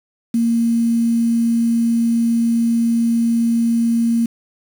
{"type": "tone with quantisation", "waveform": "sine", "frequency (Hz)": 231.8, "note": "A#3", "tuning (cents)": -10, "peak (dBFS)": -13, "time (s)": [0.34, 4.26], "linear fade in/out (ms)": 5, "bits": 6, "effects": []}